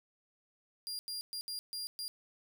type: tone bursts at uneven times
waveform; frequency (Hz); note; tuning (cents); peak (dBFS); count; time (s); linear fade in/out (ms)
sawtooth; 4800; D8; +37; -35; 6; 0.87-0.99 / 1.08-1.21 / 1.33-1.41 / 1.48-1.59 / 1.73-1.87 / 1.99-2.08; 0
effects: none